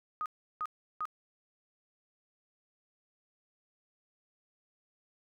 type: tone bursts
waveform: sine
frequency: 1244.5 Hz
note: D#6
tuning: in tune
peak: -32 dBFS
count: 3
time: 0.21-1.054 s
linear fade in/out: 0 ms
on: 48 ms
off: 350 ms
effects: none